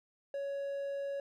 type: tone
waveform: triangle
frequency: 558 Hz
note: C#5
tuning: 11 cents sharp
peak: -33 dBFS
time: 0.34-1.2 s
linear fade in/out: 2 ms
effects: none